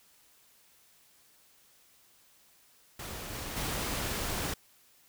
pink noise with level steps, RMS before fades -41 / -39 / -34 dBFS, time 2.99-4.54 s, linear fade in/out 5 ms, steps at 3.33 / 3.56 s, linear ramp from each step 10 ms, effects white hiss -63 dBFS RMS until 5.08 s

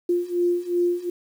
sine beating tone pair, 349.2 / 351.9 Hz, F4 / F4, 0 / +13 cents, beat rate 2.7 Hz, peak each -24 / -22 dBFS, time 0.09-1.1 s, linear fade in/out 5 ms, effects 8-bit

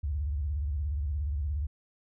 sine tone with vibrato, 72.3 Hz, D2, 27 cents flat, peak -28 dBFS, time 0.03-1.67 s, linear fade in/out 10 ms, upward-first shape square, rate 17 Hz, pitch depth 160 cents each way, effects none

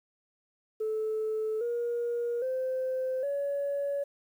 sine tone with pitch steps, 435.5 / 474.9 / 517.9 / 564.8 Hz, A4 / A#4 / C5 / C#5, -18 / +32 / -18 / +32 cents, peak -27 dBFS, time 0.8-4.04 s, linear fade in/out 10 ms, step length 810 ms, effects tanh soft clip ceiling -25 dBFS + 10-bit

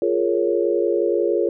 sine chord, Bb minor seventh, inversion second, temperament equal, 349.2 / 415.3 / 466.2 / 554.4 Hz, F4 / Ab4 / Bb4 / Db5, 0 / 0 / 0 / 0 cents, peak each -21 / -22 / -23 / -24 dBFS, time 0.02-1.49 s, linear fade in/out 2 ms, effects none

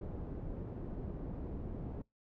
pink low-pass noise, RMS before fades -42 dBFS, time 0.01-2.02 s, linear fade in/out 5 ms, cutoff 410 Hz, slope 12 dB/octave, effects noise-tail reverb RT60 0.2 s tail -26 dB re dry

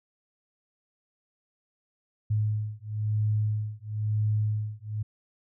sine beating tone pair, 106.2 / 107.2 Hz, G#2 / A2, +39 / -45 cents, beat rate 1 Hz, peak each -28 dBFS, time 2.3-5.03 s, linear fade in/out 10 ms, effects none

